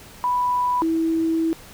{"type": "tone pair in turn", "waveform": "sine", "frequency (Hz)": [987.8, 325.7], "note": ["B5", "E4"], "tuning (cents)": [0, -21], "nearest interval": "octave + perfect fifth", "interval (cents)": 1921, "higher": "first", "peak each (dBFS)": -18, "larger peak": "neither", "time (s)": [[0.24, 0.82], [0.82, 1.53]], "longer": "second", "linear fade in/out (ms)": 0, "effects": ["pink hiss -44 dBFS RMS until 1.73 s"]}